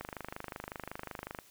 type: click train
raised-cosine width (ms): 0.5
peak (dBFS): -24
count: 36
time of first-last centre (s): 0.01-1.388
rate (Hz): 25.4
effects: white hiss -60 dBFS RMS until 1.5 s